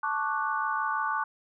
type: chord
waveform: sine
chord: D major seventh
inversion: second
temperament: equal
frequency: 880 / 1108.7 / 1174.7 / 1480 Hz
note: A5 / C#6 / D6 / F#6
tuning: 0 / 0 / 0 / 0 cents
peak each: -32 dBFS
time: 0.03-1.24 s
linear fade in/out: 5 ms
effects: none